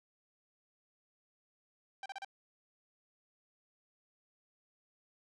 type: tone bursts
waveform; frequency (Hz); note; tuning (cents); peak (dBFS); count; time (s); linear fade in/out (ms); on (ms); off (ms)
sawtooth; 784; G5; 0; -37; 4; 2.03-2.247; 2; 28; 35
effects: low-pass 5000 Hz 12 dB/octave